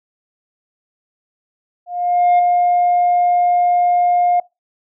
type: tone with ADSR envelope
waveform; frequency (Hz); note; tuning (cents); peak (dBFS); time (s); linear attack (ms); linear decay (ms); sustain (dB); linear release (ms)
sine; 709; F5; +26; -6; 1.86-4.4; 530; 6; -4; 5
effects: noise-tail reverb RT60 0.2 s tail -21 dB re dry + tanh soft clip ceiling -8 dBFS